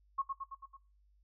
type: tone with echo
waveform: sine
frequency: 1089 Hz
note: C#6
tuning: 31 cents flat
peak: -30 dBFS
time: 0.18-0.22 s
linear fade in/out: 10 ms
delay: 110 ms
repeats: 5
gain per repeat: -4 dB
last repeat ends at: 0.77 s
effects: noise-tail reverb RT60 0.3 s tail -17 dB re dry + added 50 Hz sine -65 dBFS peak until 1.23 s